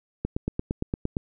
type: click train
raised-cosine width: 3 ms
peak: -13 dBFS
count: 9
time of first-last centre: 0.25-1.168 s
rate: 8.71 Hz
effects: none